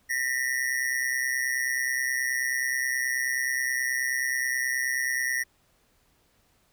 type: ring-modulated tone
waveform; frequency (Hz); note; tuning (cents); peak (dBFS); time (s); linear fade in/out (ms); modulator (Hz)
square; 1894; A#6; +27; -23; 0.09-5.44; 20; 64.7
effects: pink hiss -66 dBFS RMS until 6.72 s